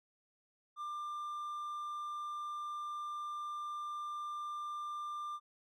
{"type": "tone", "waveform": "triangle", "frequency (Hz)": 1192, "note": "D6", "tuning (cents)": 25, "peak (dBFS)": -37, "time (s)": [0.76, 5.4], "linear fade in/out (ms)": 50, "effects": []}